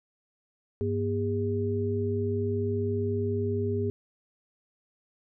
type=tone cluster; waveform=sine; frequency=99.8 / 240.2 / 405.1 Hz; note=G2 / B3 / G#4; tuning=+32 / -48 / -43 cents; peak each=-29 / -33 / -29 dBFS; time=0.81-3.9 s; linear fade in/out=0 ms; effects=none